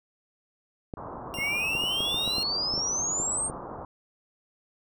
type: clicks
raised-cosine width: 2 ms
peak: -21 dBFS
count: 12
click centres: 0.938 / 1.387 / 1.752 / 1.839 / 2.005 / 2.144 / 2.277 / 2.383 / 2.739 / 2.778 / 3.2 / 3.499 s
type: low-pass noise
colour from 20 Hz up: white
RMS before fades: -39 dBFS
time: 0.97-3.85 s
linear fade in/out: 2 ms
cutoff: 1200 Hz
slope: 48 dB/octave
type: tone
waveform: sawtooth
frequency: 2794 Hz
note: F7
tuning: in tune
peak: -31 dBFS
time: 1.34-2.43 s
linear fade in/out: 0 ms
type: exponential sweep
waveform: sine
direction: up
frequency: 2118 to 8850 Hz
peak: -26 dBFS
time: 1.37-3.51 s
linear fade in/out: 50 ms
effects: none